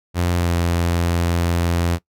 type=tone with pitch glide; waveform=sawtooth; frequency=87.6 to 85.75 Hz; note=F2 to F2; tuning=+6 to -31 cents; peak=-13 dBFS; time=0.14-1.99 s; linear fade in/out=50 ms; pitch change=-37 cents; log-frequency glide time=0.35-0.52 s; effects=noise-tail reverb RT60 0.1 s tail -20 dB re dry